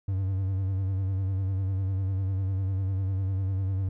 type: tone with vibrato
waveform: triangle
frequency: 95.7 Hz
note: G2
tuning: 41 cents flat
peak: -23 dBFS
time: 0.08-3.89 s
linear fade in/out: 5 ms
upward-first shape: sine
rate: 10 Hz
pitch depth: 48 cents each way
effects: none